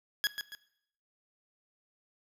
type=tone with echo; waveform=20% pulse; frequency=1667 Hz; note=G#6; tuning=6 cents sharp; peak=-21 dBFS; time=0.24-0.27 s; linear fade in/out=0 ms; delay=140 ms; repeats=2; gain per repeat=-8 dB; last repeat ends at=0.55 s; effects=noise-tail reverb RT60 0.7 s tail -17 dB re dry